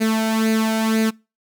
sawtooth tone with flanger, 221.2 Hz, A3, 9 cents sharp, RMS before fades -19 dBFS, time 0-1.11 s, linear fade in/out 20 ms, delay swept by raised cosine 0.45 to 1.38 ms, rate 2 Hz, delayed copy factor +0.65, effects noise-tail reverb RT60 0.3 s tail -26 dB re dry

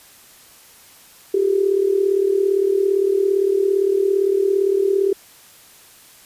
sine tone with amplitude modulation, 392 Hz, G4, in tune, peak -11 dBFS, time 1.34-5.13 s, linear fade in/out 5 ms, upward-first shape sine, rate 37.6 Hz, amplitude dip 75%, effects white hiss -47 dBFS RMS until 6.25 s + resampled to 32000 Hz

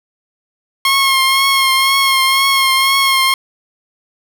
15% pulse tone with vibrato, 1078 Hz, C#6, 49 cents flat, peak -4 dBFS, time 0.85-3.34 s, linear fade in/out 2 ms, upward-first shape triangle, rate 2 Hz, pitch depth 32 cents each way, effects none

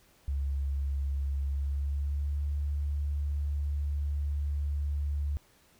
sine tone with pitch glide, 69.3 to 72.28 Hz, C#2 to D2, 0 to -27 cents, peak -28 dBFS, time 0.28-5.37 s, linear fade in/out 0 ms, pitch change +73 cents, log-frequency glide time 1.48-2.41 s, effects pink hiss -63 dBFS RMS until 5.79 s

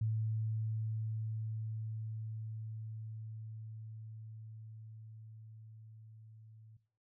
sine tone with level ramp, 110 Hz, A2, in tune, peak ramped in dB -31 to -54 dBFS, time 0.01-6.77 s, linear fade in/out 5 ms, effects noise-tail reverb RT60 0.5 s tail -17 dB re dry

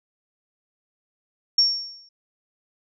sine tone with exponential decay, 5500 Hz, F8, 27 cents flat, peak -12 dBFS, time 1.58-2.09 s, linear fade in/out 5 ms, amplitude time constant 110 ms, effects none

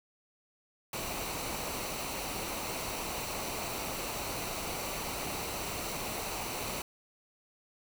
pink noise with comb filter, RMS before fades -37 dBFS, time 0.93-6.82 s, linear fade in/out 2 ms, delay 0.59 ms, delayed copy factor -0.5, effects none

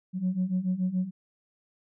sine beating tone pair, 180 / 187 Hz, F#3 / F#3, -47 / +19 cents, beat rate 7 Hz, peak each -29 / -26 dBFS, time 0.13-1.11 s, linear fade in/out 50 ms, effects tanh soft clip ceiling -20 dBFS

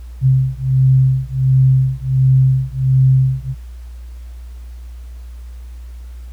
sine beating tone pair, 130.81 / 132.21 Hz, C3 / C3, 0 / +18 cents, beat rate 1.4 Hz, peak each -13 dBFS, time 0.21-3.55 s, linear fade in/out 50 ms, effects added 60 Hz sine -29 dBFS peak until 6.32 s + pink hiss -52 dBFS RMS until 6.32 s

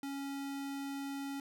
square tone, 277.4 Hz, C#4, 1 cent sharp, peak -39 dBFS, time 0.03-1.4 s, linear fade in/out 2 ms, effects none

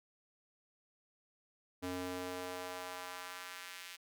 square tone with high-pass filter sweep, 90.8 Hz, F#2, 32 cents flat, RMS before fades -44 dBFS, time 1.82-3.97 s, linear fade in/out 20 ms, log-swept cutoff 230 to 2400 Hz, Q 1.1, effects none

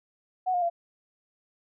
sine tone with pitch steps, 740 / 711.9 / 684.9 Hz, F#5 / F5 / F5, 0 / +33 / -34 cents, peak -23 dBFS, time 0.46-0.7 s, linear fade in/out 20 ms, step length 80 ms, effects none

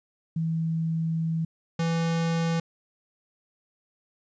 sine / square tone pair in turn, 162.7 / 165.83 Hz, E3 / E3, -22 / +11 cents, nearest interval unison, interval 33 cents, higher second, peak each -24 dBFS, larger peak neither, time 0.36-1.45 / 1.79-2.6 s, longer first, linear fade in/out 5 ms, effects resampled to 16000 Hz + 11-bit

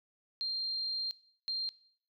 sine tone bursts at uneven times, 4186 Hz, C8, in tune, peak -32 dBFS, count 2, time 0.41-1.11 / 1.48-1.69 s, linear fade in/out 0 ms, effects noise-tail reverb RT60 0.6 s tail -20 dB re dry

